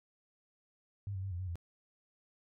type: tone with pitch steps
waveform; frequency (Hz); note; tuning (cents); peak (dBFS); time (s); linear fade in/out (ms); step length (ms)
sine; 100.1 / 94.5 / 97.3 / 87.4 / 93.4 / 85.4; G2 / F#2 / G2 / F2 / F#2 / F2; +37 / +37 / -12 / +2 / +17 / -38; -36; 1.07-1.556; 0; 81
effects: none